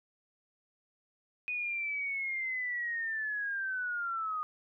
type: linear sweep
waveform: sine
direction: down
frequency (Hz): 2489 to 1228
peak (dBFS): -32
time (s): 1.48-4.43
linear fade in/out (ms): 0
effects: none